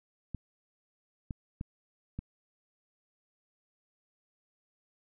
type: clicks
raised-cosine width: 5 ms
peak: -24 dBFS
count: 4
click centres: 0.347 / 1.308 / 1.611 / 2.19 s
effects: none